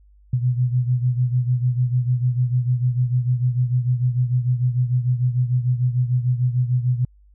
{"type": "beating tone pair", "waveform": "sine", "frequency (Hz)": [123.1, 129.8], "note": ["B2", "C3"], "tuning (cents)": [-5, -13], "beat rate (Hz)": 6.7, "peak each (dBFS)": [-18, -23], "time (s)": [0.33, 7.05], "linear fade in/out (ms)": 5, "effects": ["added 50 Hz sine -49 dBFS peak until 7.34 s"]}